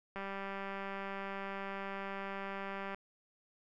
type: click train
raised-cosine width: 0.5 ms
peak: -27 dBFS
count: 547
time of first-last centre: 0.16-2.946 s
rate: 196 Hz
effects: none